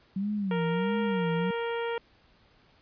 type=tone with vibrato; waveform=sine; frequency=187.3 Hz; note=F#3; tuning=21 cents sharp; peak=-27 dBFS; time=0.16-1.51 s; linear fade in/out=5 ms; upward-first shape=sine; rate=1.5 Hz; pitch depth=200 cents each way
type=harmonic tone; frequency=466.2 Hz; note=A#4; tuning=in tune; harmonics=1 / 2 / 3 / 4 / 5 / 6 / 7; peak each=-30 / -36 / -40 / -42 / -44 / -46 / -47 dBFS; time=0.51-1.98 s; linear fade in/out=2 ms
effects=pink hiss -62 dBFS RMS until 2.81 s + resampled to 11025 Hz